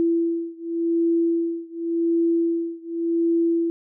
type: beating tone pair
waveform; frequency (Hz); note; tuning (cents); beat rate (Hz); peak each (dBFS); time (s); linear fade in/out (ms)
sine; 334.7 / 335.59; E4 / E4; +26 / +31; 0.89; -22 / -23; 0-3.7; 0
effects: none